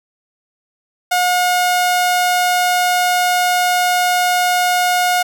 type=tone; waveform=sawtooth; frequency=720 Hz; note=F#5; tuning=47 cents flat; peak=-9 dBFS; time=1.11-5.23 s; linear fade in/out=10 ms; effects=none